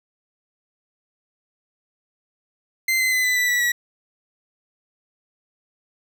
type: tone with pitch steps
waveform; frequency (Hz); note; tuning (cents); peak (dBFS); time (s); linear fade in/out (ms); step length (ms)
40% pulse; 2075 / 2050 / 2025 / 2001 / 1976.7 / 1952.9 / 1929.3; C7 / C7 / B6 / B6 / B6 / B6 / B6; -15 / -36 / +43 / +22 / +1 / -20 / -41; -17; 2.88-3.72; 5; 120
effects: none